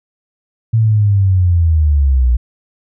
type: linear sweep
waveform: sine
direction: down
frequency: 114.3 to 58.27 Hz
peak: -8 dBFS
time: 0.73-2.37 s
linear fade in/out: 10 ms
effects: none